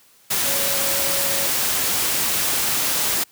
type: tone in noise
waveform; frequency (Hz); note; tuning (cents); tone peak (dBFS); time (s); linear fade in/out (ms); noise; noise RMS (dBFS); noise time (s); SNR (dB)
sine; 554.4; C#5; 0; -30; 0.45-1.47; 10; white; -21; 0.3-3.24; -12
effects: white hiss -54 dBFS RMS until 3.31 s + high-pass 60 Hz 12 dB/octave